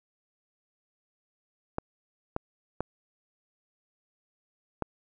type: clicks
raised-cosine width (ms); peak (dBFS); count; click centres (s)
1; -15; 4; 1.784 / 2.364 / 2.806 / 4.823
effects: none